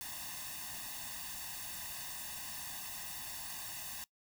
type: noise with comb filter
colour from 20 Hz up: white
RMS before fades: -44 dBFS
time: 0.01-4.04 s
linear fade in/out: 0 ms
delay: 1.1 ms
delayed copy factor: +1
effects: noise-tail reverb RT60 0.1 s tail -21 dB re dry